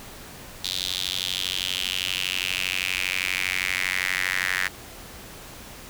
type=tone with high-pass filter sweep; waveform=sawtooth; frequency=92.5 Hz; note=F#2; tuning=in tune; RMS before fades=-27 dBFS; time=0.64-4.68 s; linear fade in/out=5 ms; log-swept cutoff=3800 to 1800 Hz; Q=4.4; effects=pink hiss -42 dBFS RMS until 5.89 s